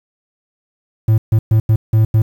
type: tone bursts at uneven times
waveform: triangle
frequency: 110 Hz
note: A2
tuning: in tune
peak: -6 dBFS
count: 6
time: 1.08-1.18 / 1.32-1.39 / 1.51-1.6 / 1.69-1.76 / 1.93-2.05 / 2.14-2.22 s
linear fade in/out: 5 ms
effects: 7-bit